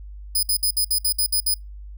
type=tone bursts; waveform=10% pulse; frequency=5000 Hz; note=D#8; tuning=8 cents sharp; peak=-11 dBFS; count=9; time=0.35-1.542 s; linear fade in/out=5 ms; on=80 ms; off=59 ms; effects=noise-tail reverb RT60 0.2 s tail -25 dB re dry + added 50 Hz sine -35 dBFS peak until 1.97 s